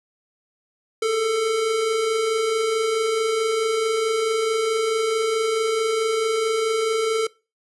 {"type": "tone pair together", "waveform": "square", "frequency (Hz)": [421, 445.6], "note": ["G#4", "A4"], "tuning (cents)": [24, 22], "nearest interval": "minor second", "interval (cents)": 98, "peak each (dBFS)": [-31, -20], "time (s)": [1.02, 7.27], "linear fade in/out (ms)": 5, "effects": ["noise-tail reverb RT60 0.3 s tail -22 dB re dry", "resampled to 24000 Hz"]}